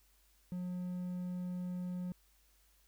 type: tone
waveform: triangle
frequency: 180 Hz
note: F#3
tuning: 47 cents flat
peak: -35 dBFS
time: 0.52-2.12 s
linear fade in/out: 0 ms
effects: added 50 Hz sine -69 dBFS peak until 2.87 s + white hiss -71 dBFS RMS until 2.87 s